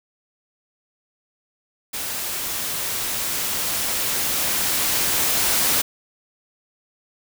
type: noise with level ramp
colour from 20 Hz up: white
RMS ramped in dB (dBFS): -28 to -19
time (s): 1.93-5.82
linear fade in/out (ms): 10
effects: none